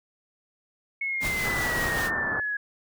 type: exponential sweep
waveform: sine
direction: down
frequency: 2200 to 1661.2 Hz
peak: -26 dBFS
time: 1.01-2.57 s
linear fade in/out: 5 ms
type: noise with tremolo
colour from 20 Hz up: pink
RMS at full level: -31 dBFS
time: 1.2-2.11 s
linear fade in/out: 50 ms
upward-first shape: sine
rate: 5.2 Hz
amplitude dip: 30%
type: low-pass noise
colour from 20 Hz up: white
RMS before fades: -33 dBFS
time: 1.45-2.4 s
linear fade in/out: 0 ms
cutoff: 1800 Hz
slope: 96 dB/octave
effects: none